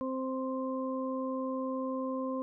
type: harmonic tone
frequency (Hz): 261.6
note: C4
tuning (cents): 0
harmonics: 1 / 2 / 4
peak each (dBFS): -34 / -36 / -40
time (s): 0.01-2.42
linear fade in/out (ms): 0
effects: none